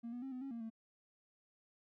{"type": "tone with pitch steps", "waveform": "triangle", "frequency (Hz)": [233.3, 243.6, 267.6, 252.8, 272.8, 232.3, 224.1], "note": ["A#3", "B3", "C4", "B3", "C#4", "A#3", "A3"], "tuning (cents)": [2, -24, 39, 41, -28, -6, 32], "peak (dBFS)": -39, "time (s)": [0.03, 0.702], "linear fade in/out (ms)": 20, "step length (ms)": 96, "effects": ["tanh soft clip ceiling -37 dBFS"]}